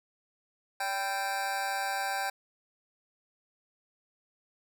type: tone with amplitude modulation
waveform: 25% pulse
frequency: 784 Hz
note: G5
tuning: in tune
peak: -23 dBFS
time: 0.8-2.3 s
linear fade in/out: 5 ms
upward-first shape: sine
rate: 211 Hz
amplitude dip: 75%
effects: none